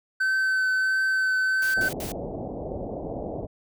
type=tone with vibrato; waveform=triangle; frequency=1531 Hz; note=G6; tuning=41 cents flat; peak=-19 dBFS; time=0.2-1.89 s; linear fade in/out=10 ms; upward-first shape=triangle; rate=1.5 Hz; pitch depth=14 cents each way
type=noise bursts; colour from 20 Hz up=white; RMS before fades=-37 dBFS; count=3; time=1.62-2.12 s; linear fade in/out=2 ms; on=120 ms; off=70 ms
type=low-pass noise; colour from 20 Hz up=white; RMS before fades=-33 dBFS; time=1.76-3.47 s; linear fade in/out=20 ms; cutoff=720 Hz; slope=48 dB/octave
effects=none